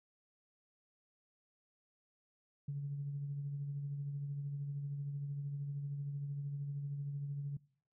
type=tone with tremolo; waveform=sine; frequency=142.1 Hz; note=C#3; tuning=43 cents sharp; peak=-35 dBFS; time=2.68-7.57 s; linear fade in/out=5 ms; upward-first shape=triangle; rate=13 Hz; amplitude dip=40%; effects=noise-tail reverb RT60 0.6 s tail -24 dB re dry + tanh soft clip ceiling -31 dBFS